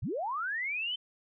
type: linear sweep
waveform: sine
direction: up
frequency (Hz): 67.7 to 3107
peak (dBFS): -31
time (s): 0.02-0.96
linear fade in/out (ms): 10
effects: none